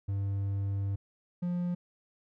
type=tone pair in turn; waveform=triangle; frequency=99 / 176.4 Hz; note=G2 / F3; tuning=+18 / +18 cents; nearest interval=minor seventh; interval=1000 cents; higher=second; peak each=-27 / -27 dBFS; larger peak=neither; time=0.08-0.96 / 1.42-1.75 s; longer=first; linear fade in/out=10 ms; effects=none